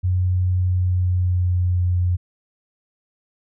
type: tone with pitch glide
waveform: sine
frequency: 91.2 to 89.37 Hz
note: F#2 to F2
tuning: -24 to +40 cents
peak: -16 dBFS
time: 0.03-2.17 s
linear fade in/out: 20 ms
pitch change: -36 cents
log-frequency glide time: 0.64-1.88 s
effects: none